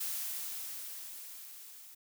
blue noise with level ramp, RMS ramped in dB -36 to -53 dBFS, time 0-1.95 s, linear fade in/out 10 ms, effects none

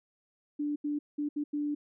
sine tone bursts at uneven times, 293.7 Hz, D4, in tune, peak -29 dBFS, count 5, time 0.59-0.76 / 0.84-0.99 / 1.18-1.29 / 1.36-1.44 / 1.53-1.75 s, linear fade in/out 10 ms, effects none

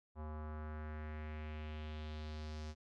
square tone with low-pass filter sweep, 76.8 Hz, D#2, 22 cents flat, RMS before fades -45 dBFS, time 0.15-2.75 s, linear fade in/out 50 ms, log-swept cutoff 1000 to 5800 Hz, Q 2.2, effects none

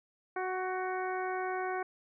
harmonic tone with a mistuned harmonic, 370.8 Hz, F#4, 4 cents sharp, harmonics 1 / 2 / 3 / 4 / 5 / 6, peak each -36 / -36 / -41 / -41 / -46 / -47 dBFS, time 0.36-1.83 s, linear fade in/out 5 ms, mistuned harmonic 4, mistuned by +16 cents, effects none

